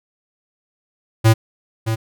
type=tone with echo; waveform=square; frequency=111.8 Hz; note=A2; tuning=28 cents sharp; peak=-9 dBFS; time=1.24-1.34 s; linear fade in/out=20 ms; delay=620 ms; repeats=1; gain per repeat=-9 dB; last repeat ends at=1.96 s; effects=none